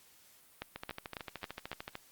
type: two click trains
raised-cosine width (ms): 0.3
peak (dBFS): -24 / -22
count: 17 / 5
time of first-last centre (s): 0.76-1.954 / 0.62-1.716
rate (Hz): 13.4 / 3.65
effects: white hiss -62 dBFS RMS until 2.11 s + Opus 48 kbps